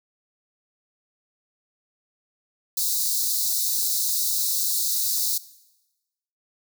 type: high-pass noise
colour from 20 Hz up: white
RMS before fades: -24 dBFS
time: 2.77-5.38 s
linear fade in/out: 5 ms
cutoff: 3800 Hz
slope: 96 dB/octave
effects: noise-tail reverb RT60 1.0 s tail -18 dB re dry

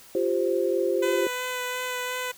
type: chord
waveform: sine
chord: F suspended second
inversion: none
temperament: just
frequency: 349.2 / 392.9 / 523.8 Hz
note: F4 / G4 / C5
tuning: 0 / +4 / +2 cents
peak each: -26 dBFS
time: 0.15-1.27 s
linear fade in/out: 2 ms
type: tone with vibrato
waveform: 10% pulse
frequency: 501 Hz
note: B4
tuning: 25 cents sharp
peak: -20 dBFS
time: 1.02-2.32 s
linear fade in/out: 10 ms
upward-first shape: sine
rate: 2.8 Hz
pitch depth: 12 cents each way
effects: white hiss -50 dBFS RMS until 2.37 s

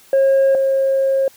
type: tone pair in turn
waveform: sine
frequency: 541 / 538.8 Hz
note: C#5 / C#5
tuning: -42 / -49 cents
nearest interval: unison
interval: 7 cents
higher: first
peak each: -8 / -12 dBFS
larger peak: first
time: 0.13-0.55 / 0.55-1.28 s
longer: second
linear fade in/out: 2 ms
effects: tanh soft clip ceiling -9 dBFS + white hiss -48 dBFS RMS until 1.36 s

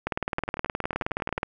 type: two click trains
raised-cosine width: 0.5 ms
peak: -20 / -11 dBFS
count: 12 / 27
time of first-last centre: 0.39-1.381 / 0.07-1.431 s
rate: 11.1 / 19.1 Hz
effects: none

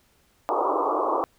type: band-pass noise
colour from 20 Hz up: white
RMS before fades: -24 dBFS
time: 0.49-1.24 s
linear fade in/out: 0 ms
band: 290 to 1200 Hz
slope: 96 dB/octave
effects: pink hiss -63 dBFS RMS until 1.38 s

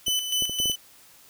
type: tone with tremolo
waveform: sawtooth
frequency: 3006 Hz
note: F#7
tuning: 27 cents sharp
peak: -19 dBFS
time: 0.06-0.76 s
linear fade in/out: 10 ms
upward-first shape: square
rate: 3.8 Hz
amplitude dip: 55%
type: clicks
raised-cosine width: 2 ms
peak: -23 dBFS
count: 6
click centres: 0.082 / 0.423 / 0.496 / 0.601 / 0.657 / 0.698 s
effects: white hiss -53 dBFS RMS until 1.29 s

